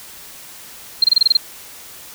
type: tone bursts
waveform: sine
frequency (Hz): 4186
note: C8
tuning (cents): 0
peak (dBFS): -7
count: 8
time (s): 1.02-1.37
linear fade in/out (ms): 5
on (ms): 21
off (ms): 26
effects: white hiss -38 dBFS RMS until 2.14 s